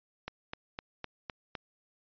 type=click train; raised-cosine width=0.3 ms; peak=-21 dBFS; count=6; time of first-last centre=0.28-1.552 s; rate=3.93 Hz; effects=resampled to 11025 Hz